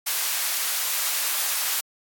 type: high-pass noise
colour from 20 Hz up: white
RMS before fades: -25 dBFS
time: 0.06-1.81 s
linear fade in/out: 10 ms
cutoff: 860 Hz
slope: 12 dB/octave
effects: AAC 64 kbps